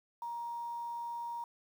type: tone with quantisation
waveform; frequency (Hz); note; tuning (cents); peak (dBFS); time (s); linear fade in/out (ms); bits
sine; 942; A#5; +18; -37; 0.22-1.44; 2; 10
effects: none